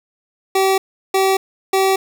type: tone bursts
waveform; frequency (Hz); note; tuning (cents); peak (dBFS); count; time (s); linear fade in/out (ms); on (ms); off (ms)
25% pulse; 384.3; G4; -34; -9; 3; 0.55-1.96; 5; 230; 360
effects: 8-bit